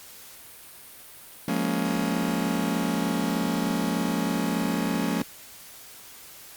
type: chord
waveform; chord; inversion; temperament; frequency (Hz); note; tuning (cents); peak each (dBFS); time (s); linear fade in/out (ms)
40% pulse; Bb minor seventh; second; just; 174.81 / 209.8 / 233.1 / 279.7; F3 / Ab3 / Bb3 / Db4; +2 / +18 / 0 / +16; -29; 1.48-5.22; 2
effects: white hiss -46 dBFS RMS until 6.56 s + Opus 48 kbps